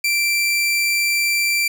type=tone; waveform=sawtooth; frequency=2349 Hz; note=D7; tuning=in tune; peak=-13 dBFS; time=0.04-1.68 s; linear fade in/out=5 ms; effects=none